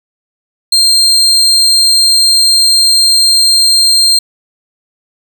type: tone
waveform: 35% pulse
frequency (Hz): 4184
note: C8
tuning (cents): -1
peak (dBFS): -4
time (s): 0.72-4.19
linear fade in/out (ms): 5
effects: none